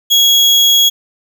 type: tone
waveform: 35% pulse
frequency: 3322 Hz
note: G#7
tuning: in tune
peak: -5 dBFS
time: 0.1-0.9 s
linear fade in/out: 20 ms
effects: none